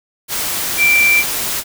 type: tone in noise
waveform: sine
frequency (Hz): 2349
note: D7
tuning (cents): 0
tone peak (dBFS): -9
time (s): 0.77-1.24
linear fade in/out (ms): 50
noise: white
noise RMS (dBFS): -20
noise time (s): 0.28-1.64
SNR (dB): +8
effects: none